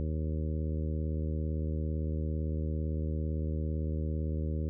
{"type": "harmonic tone", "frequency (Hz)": 77.78, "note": "D#2", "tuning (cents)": 0, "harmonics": [1, 2, 3, 4, 5, 6, 7], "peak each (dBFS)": [-31, -37, -41, -43, -45, -47, -48], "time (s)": [0, 4.69], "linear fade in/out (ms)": 0, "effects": []}